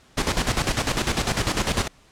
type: noise with tremolo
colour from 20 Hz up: pink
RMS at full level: -21 dBFS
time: 0.17-1.88 s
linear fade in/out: 10 ms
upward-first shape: square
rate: 10 Hz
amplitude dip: 65%
effects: pink hiss -55 dBFS RMS until 2.11 s + low-pass 8000 Hz 12 dB/octave